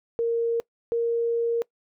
sine tone pair in turn, 464.2 / 466.1 Hz, A#4 / A#4, -7 / 0 cents, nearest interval unison, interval 7 cents, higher second, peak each -21 dBFS, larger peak neither, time 0.19-0.6 / 0.92-1.62 s, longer second, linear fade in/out 0 ms, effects noise-tail reverb RT60 0.1 s tail -23 dB re dry

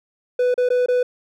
triangle tone with dropouts, 496.3 Hz, B4, 8 cents sharp, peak -13 dBFS, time 0.39-1.03 s, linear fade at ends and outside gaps 5 ms, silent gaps 0.542-0.578 / 0.689-0.702 / 0.861-0.884 s, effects none

